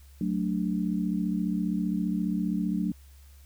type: chord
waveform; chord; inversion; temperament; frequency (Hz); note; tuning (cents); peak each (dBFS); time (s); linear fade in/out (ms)
sine; D major; first; equal; 185 / 220 / 293.7; F#3 / A3 / D4; 0 / 0 / 0; -28 / -30 / -32; 0.21-2.92; 2
effects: added 69 Hz sine -49 dBFS peak until 3.45 s + white hiss -61 dBFS RMS until 3.45 s